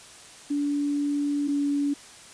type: tone pair in turn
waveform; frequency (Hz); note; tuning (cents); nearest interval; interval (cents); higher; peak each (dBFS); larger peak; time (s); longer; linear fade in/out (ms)
sine; 288.1 / 285.6; D4 / D4; -33 / -48; unison; 15; first; -23 / -22; second; 0.5-1.48 / 1.48-1.94; first; 10
effects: white hiss -47 dBFS RMS until 2.33 s + resampled to 22050 Hz